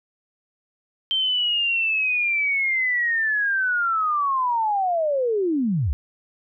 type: linear sweep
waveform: sine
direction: down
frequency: 3136 to 56.4 Hz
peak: -19 dBFS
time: 1.11-5.93 s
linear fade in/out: 0 ms
effects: none